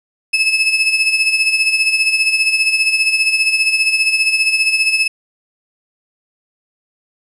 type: tone with tremolo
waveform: 35% pulse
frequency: 2600 Hz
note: E7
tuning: 24 cents flat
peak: -8 dBFS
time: 0.33-5.08 s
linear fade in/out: 10 ms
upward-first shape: sine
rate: 15 Hz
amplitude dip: 60%
effects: resampled to 24000 Hz + 7-bit